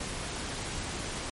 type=noise; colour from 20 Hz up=pink; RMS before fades=-36 dBFS; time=0-1.3 s; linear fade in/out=5 ms; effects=MP3 48 kbps